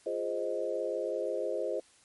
sine chord, F minor seventh, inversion none, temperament equal, 349.2 / 415.3 / 523.3 / 622.3 Hz, F4 / Ab4 / C5 / Eb5, 0 / 0 / 0 / 0 cents, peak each -38 / -36 / -34 / -36 dBFS, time 0.06-1.8 s, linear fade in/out 5 ms, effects white hiss -62 dBFS RMS until 2.04 s + MP3 48 kbps

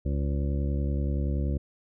harmonic tone, 70.5 Hz, C#2, 30 cents sharp, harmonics 1 / 2 / 3 / 4 / 5 / 7 / 8, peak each -26 / -32 / -36 / -38 / -40 / -43 / -44 dBFS, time 0.05-1.58 s, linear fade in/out 10 ms, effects none

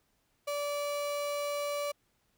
35% pulse tone, 579 Hz, D5, 25 cents flat, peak -30 dBFS, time 0.47-1.92 s, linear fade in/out 10 ms, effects pink hiss -74 dBFS RMS until 2.37 s

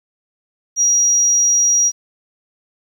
sine tone, 5740 Hz, F8, 47 cents sharp, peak -10 dBFS, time 0.76-1.92 s, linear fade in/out 50 ms, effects tanh soft clip ceiling -6 dBFS + 8-bit

